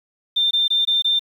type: tone bursts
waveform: sine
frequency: 3590 Hz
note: A7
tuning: 34 cents sharp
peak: -15 dBFS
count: 5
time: 0.36-1.194 s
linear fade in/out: 10 ms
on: 150 ms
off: 21 ms
effects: 8-bit